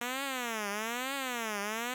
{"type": "tone with vibrato", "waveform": "5% pulse", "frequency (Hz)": 236.2, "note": "A#3", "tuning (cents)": 23, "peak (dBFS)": -22, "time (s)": [0.01, 1.94], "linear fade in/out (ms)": 2, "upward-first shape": "triangle", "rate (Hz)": 1.1, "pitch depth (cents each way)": 300, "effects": []}